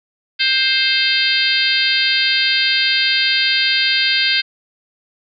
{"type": "harmonic tone", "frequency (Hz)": 525, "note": "C5", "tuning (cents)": 6, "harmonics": [3, 4, 5, 6, 7, 8, 9], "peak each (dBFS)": [-21, -21, -21, -21, -21, -21, -21], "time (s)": [0.39, 4.42], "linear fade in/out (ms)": 20, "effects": []}